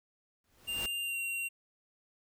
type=noise with exponential growth; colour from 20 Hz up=pink; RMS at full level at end=-38 dBFS; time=0.44-0.86 s; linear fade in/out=2 ms; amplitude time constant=91 ms
type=tone with pitch glide; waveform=square; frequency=2794 to 2751 Hz; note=F7 to F7; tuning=0 to -27 cents; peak=-34 dBFS; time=0.67-1.49 s; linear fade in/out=20 ms; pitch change=-27 cents; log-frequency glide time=1.02-1.18 s
effects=none